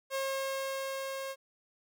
sawtooth tone with level ramp, 539 Hz, C#5, 49 cents flat, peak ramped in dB -27 to -33 dBFS, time 0.1-1.36 s, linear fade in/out 50 ms, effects none

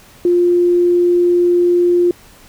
sine tone, 351.3 Hz, F4, 10 cents sharp, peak -9 dBFS, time 0.25-2.11 s, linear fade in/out 2 ms, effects pink hiss -44 dBFS RMS until 2.48 s

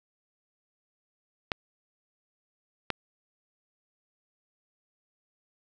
clicks, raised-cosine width 0.3 ms, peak -11 dBFS, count 2, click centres 1.518 / 2.903 s, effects none

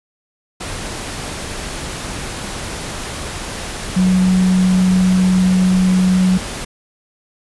sine tone in noise, 185 Hz, F#3, in tune, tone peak -10 dBFS, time 3.96-6.38 s, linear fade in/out 10 ms, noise pink, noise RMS -26 dBFS, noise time 0.6-6.65 s, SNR +13 dB, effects resampled to 24000 Hz

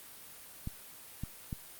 clicks, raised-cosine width 5 ms, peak -24 dBFS, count 3, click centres 0.674 / 1.236 / 1.528 s, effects white hiss -51 dBFS RMS until 1.79 s + Opus 32 kbps

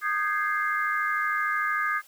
sine chord, Ab major seventh, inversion second, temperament equal with one note detuned, 1230.2 / 1568 / 1661.2 / 2093 Hz, Eb6 / G6 / Ab6 / C7, -20 / 0 / 0 / 0 cents, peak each -27 / -32 / -29 / -32 dBFS, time 0.01-2.02 s, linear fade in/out 50 ms, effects white hiss -55 dBFS RMS until 2.07 s + high-pass 300 Hz 12 dB/octave

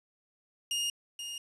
sawtooth tone with echo, 2844 Hz, F7, 31 cents sharp, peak -26 dBFS, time 0.71-0.9 s, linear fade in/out 2 ms, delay 480 ms, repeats 1, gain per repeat -8 dB, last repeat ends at 1.38 s, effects resampled to 24000 Hz + 10-bit

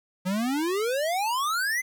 square exponential sweep, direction up, 178 to 2092 Hz, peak -25 dBFS, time 0.25-1.82 s, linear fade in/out 20 ms, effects 10-bit

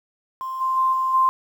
sine tone with level steps, 1046.5 Hz, C6, in tune, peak -26 / -19 / -16 / -19 / -14 dBFS, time 0.41-1.29 s, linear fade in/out 0 ms, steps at 0.6 / 0.76 / 0.92 / 1.13 s, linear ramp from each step 20 ms, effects 8-bit

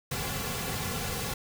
pink noise with comb filter, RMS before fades -33 dBFS, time 0.11-1.34 s, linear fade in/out 5 ms, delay 3.2 ms, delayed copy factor -0.75, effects none

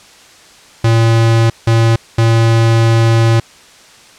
square tone bursts at uneven times, 114.3 Hz, A#2, 34 cents flat, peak -8 dBFS, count 3, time 0.84-1.5 / 1.67-1.96 / 2.18-3.4 s, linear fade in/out 5 ms, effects white hiss -41 dBFS RMS until 4.18 s + low-pass 7000 Hz 12 dB/octave

